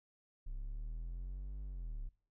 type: linear two-way sweep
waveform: triangle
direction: up then down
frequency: 31.96 to 50.7 to 31.96 Hz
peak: -38 dBFS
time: 0.46-2.09 s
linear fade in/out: 10 ms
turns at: 1.62 s
effects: noise-tail reverb RT60 0.4 s tail -20 dB re dry